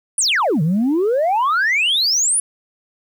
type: exponential two-way sweep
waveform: sine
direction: down then up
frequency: 10300 to 146.83 to 10300 Hz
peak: -12 dBFS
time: 0.18-2.4 s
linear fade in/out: 2 ms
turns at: 0.62 s
effects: tanh soft clip ceiling -12 dBFS + 8-bit